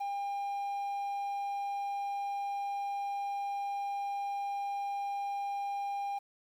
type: tone with quantisation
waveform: triangle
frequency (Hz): 802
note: G5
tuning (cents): +39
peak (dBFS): -31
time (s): 0-6.19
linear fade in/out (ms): 10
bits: 10
effects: none